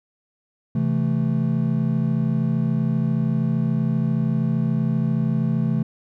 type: chord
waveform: triangle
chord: A minor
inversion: first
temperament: just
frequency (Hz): 132 / 165 / 220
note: C3 / E3 / A3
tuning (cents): +16 / +2 / 0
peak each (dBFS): -21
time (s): 0.75-5.83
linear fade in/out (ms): 5
effects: none